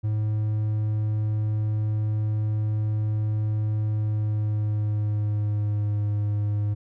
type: tone with pitch glide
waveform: triangle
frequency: 107.1 to 103.87 Hz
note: A2 to G#2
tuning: -46 to +1 cents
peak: -20 dBFS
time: 0.03-6.75 s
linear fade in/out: 20 ms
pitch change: -53 cents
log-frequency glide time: 3.88-6.04 s
effects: none